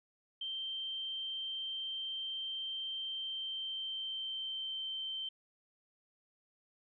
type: tone with pitch glide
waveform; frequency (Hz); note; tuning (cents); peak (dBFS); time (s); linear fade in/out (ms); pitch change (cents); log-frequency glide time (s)
sine; 3136 to 3113; G7 to G7; 0 to -13; -37; 0.41-5.29; 5; -13; 3.01-4.83
effects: none